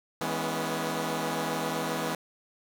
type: chord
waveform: 10% pulse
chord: C# minor seventh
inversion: first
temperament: equal with one note detuned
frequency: 162.08 / 207.7 / 246.9 / 277.2 Hz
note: E3 / G#3 / B3 / C#4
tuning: -29 / 0 / 0 / 0 cents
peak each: -25 / -28 / -25 / -29 dBFS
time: 0.21-2.15 s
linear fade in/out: 2 ms
effects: 9-bit